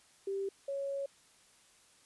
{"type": "tone pair in turn", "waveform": "sine", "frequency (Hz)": [392, 554.4], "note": ["G4", "C#5"], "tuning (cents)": [0, 0], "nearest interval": "tritone", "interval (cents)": 600, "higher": "second", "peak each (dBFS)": [-33, -34], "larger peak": "first", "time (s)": [[0.27, 0.49], [0.68, 1.06]], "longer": "second", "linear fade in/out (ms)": 5, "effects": ["white hiss -64 dBFS RMS until 2.05 s", "resampled to 24000 Hz"]}